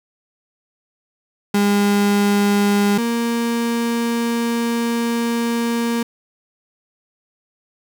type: tone pair in turn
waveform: 35% pulse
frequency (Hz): 203.3 / 233.7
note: G#3 / A#3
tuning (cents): -37 / +5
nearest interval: major second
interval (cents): 242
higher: second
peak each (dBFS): -12 / -16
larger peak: first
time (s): 1.54-2.98 / 2.98-6.03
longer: second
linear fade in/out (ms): 5
effects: 9-bit